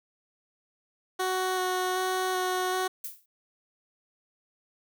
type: tone with vibrato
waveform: 15% pulse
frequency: 370 Hz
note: F#4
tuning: in tune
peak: -20 dBFS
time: 1.19-2.88 s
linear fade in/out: 10 ms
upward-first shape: square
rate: 1.3 Hz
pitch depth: 9 cents each way
type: noise with exponential decay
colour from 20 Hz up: violet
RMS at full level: -32 dBFS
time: 3.04-3.26 s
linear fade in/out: 5 ms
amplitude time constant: 47 ms
effects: none